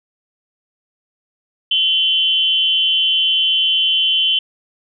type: tone with amplitude modulation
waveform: sine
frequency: 3064 Hz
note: G7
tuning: 40 cents flat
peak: -9 dBFS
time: 1.71-4.39 s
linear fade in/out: 5 ms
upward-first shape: sine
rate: 291 Hz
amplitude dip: 75%
effects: none